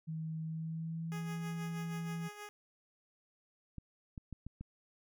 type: tone with pitch glide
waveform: sine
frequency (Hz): 159.5 to 166.47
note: D#3 to E3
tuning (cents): +43 to +17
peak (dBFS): -37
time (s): 0.07-2.29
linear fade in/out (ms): 20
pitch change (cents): +74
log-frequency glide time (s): 0.42-1.35
type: tone with tremolo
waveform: 10% pulse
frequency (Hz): 415.3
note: G#4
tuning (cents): 0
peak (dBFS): -36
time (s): 1.12-2.49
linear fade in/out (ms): 0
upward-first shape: sine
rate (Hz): 6.3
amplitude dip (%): 55
type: clicks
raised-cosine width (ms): 5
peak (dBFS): -32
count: 5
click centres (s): 3.783 / 4.178 / 4.327 / 4.466 / 4.61
effects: none